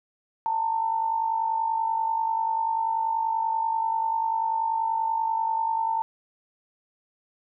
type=tone with amplitude modulation; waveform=sine; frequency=899 Hz; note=A5; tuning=37 cents sharp; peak=-20 dBFS; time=0.46-6.02 s; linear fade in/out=0 ms; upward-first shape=sine; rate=50.3 Hz; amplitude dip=60%; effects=none